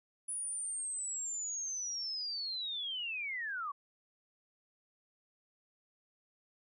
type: linear sweep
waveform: sine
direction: down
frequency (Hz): 9890 to 1093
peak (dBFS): -36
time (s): 0.28-3.72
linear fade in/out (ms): 10
effects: none